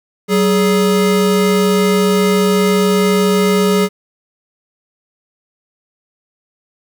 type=tone pair together; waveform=square; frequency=189.5 / 417.4 Hz; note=F#3 / G#4; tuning=+42 / +9 cents; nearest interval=octave + major second; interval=1367 cents; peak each=-14 dBFS; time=0.28-3.89 s; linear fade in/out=50 ms; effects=8-bit